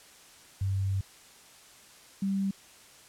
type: tone pair in turn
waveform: sine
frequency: 97 / 195.24 Hz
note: G2 / G3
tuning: -18 / -7 cents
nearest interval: octave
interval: 1211 cents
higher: second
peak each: -26 dBFS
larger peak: neither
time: 0.61-1.01 / 2.22-2.51 s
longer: first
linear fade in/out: 5 ms
effects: white hiss -54 dBFS RMS until 3.08 s + low-pass 10000 Hz 12 dB/octave